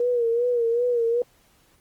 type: tone with vibrato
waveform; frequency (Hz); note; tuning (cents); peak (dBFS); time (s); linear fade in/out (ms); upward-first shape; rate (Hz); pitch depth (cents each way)
sine; 475.5; A#4; +34; -19; 0-1.22; 2; sine; 2.6; 64
effects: pink hiss -60 dBFS RMS until 1.8 s + Opus 24 kbps